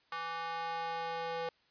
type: tone with high-pass filter sweep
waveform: square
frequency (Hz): 165.8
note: E3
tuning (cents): +10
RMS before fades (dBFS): -38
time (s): 0.12-1.49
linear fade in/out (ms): 2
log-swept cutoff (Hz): 1100 to 580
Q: 2.8
effects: white hiss -70 dBFS RMS until 1.7 s + resampled to 11025 Hz